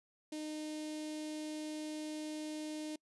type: tone with notch filter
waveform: sawtooth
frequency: 306.6 Hz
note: D#4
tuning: 25 cents flat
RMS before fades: -42 dBFS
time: 0.32-2.96 s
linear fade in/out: 5 ms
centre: 1300 Hz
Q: 0.54
effects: noise-tail reverb RT60 0.1 s tail -26 dB re dry + resampled to 24000 Hz